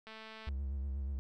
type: click train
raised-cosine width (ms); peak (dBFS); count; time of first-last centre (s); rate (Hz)
0.3; -34; 93; 0.07-0.488; 220
type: tone with vibrato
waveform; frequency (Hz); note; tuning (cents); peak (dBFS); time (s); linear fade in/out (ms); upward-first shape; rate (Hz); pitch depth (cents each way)
triangle; 68.3; C#2; -25; -33; 0.47-1.19; 0; sine; 8.3; 69
effects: none